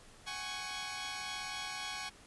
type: chord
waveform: 10% pulse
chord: F# suspended second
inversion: none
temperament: equal with one note detuned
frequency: 752.1 / 830.6 / 1108.7 Hz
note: F#5 / G#5 / C#6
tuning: +28 / 0 / 0 cents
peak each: -37 / -35 / -34 dBFS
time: 0.26-2.1 s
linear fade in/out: 20 ms
effects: pink hiss -58 dBFS RMS until 2.26 s + resampled to 24000 Hz